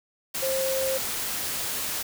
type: tone in noise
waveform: sine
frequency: 530 Hz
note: C5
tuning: 22 cents sharp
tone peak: -25 dBFS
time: 0.42-0.98 s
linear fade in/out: 10 ms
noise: white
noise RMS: -30 dBFS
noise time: 0.34-2.03 s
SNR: +2 dB
effects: none